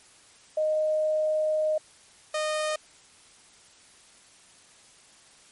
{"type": "tone pair in turn", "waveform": ["sine", "sawtooth"], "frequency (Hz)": [619, 615.1], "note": ["D#5", "D#5"], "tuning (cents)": [-9, -20], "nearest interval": "unison", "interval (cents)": 11, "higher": "first", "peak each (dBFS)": -22, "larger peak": "neither", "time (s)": [[0.57, 1.78], [2.34, 2.76]], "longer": "first", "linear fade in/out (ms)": 5, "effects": ["white hiss -55 dBFS RMS until 5.51 s", "MP3 48 kbps"]}